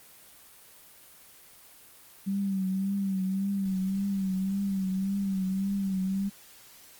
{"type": "tone with vibrato", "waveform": "sine", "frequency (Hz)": 193.5, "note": "G3", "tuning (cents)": -22, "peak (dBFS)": -26, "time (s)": [2.26, 6.3], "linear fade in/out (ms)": 20, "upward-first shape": "triangle", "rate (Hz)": 1.8, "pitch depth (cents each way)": 59, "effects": ["white hiss -53 dBFS RMS until 6.99 s", "Opus 24 kbps"]}